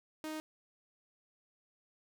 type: tone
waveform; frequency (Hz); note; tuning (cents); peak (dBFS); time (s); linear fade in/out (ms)
sawtooth; 311.1; D#4; 0; -35; 0.24-0.4; 0
effects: none